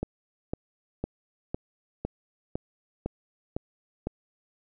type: click train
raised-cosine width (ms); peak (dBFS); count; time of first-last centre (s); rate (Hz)
2; -16; 9; 0.03-4.07; 1.98
effects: none